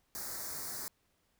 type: band-stop noise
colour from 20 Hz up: white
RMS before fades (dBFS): -41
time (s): 0.15-0.88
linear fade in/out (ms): 0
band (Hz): 2000 to 4300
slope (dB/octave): 48
effects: pink hiss -75 dBFS RMS until 1.39 s